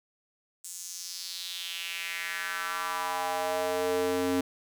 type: tone with high-pass filter sweep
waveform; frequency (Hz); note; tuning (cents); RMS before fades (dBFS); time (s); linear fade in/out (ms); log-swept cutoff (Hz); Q
square; 90; F#2; -47; -32; 0.64-4.41; 5; 7800 to 300; 3.1
effects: none